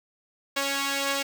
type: tone pair together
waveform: 5% pulse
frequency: 277.2 / 552.5 Hz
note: C#4 / C#5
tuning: 0 / -6 cents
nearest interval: octave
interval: 1194 cents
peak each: -17 dBFS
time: 0.56-1.23 s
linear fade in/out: 10 ms
effects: none